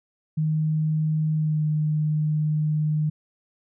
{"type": "tone with pitch glide", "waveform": "sine", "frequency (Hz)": [155.56, 152.89], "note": ["D#3", "D#3"], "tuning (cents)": [0, -30], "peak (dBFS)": -20, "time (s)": [0.37, 3.1], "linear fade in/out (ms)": 10, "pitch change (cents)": -30, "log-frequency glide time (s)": [1.35, 1.64], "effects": []}